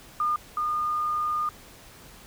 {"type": "tone pair in turn", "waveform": "sine", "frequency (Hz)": [1213, 1218.3], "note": ["D#6", "D#6"], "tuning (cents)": [-44, -37], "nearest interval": "unison", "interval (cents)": 7, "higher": "second", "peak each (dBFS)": [-22, -24], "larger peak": "first", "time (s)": [[0.2, 0.36], [0.57, 1.49]], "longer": "second", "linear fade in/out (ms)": 2, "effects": ["pink hiss -49 dBFS RMS until 2.26 s"]}